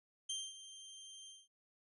25% pulse tone with ADSR envelope, 3156 Hz, G7, 11 cents sharp, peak -34 dBFS, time 0.29-1.48 s, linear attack 8 ms, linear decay 230 ms, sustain -14 dB, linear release 200 ms, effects resampled to 32000 Hz

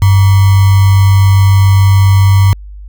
sine tone with sample-and-hold, 97.4 Hz, G2, 11 cents flat, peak -3 dBFS, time 0.02-2.53 s, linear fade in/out 0 ms, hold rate 1050 Hz, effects added 50 Hz sine -26 dBFS peak until 2.88 s

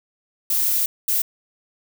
violet noise bursts at uneven times, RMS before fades -20 dBFS, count 2, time 0.5-0.86 / 1.08-1.22 s, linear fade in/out 5 ms, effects none

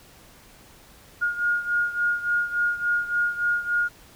sine beating tone pair, 1426 / 1429.5 Hz, F6 / F6, +36 / +40 cents, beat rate 3.5 Hz, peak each -23 / -27 dBFS, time 1.21-3.89 s, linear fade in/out 20 ms, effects pink hiss -51 dBFS RMS until 4.15 s

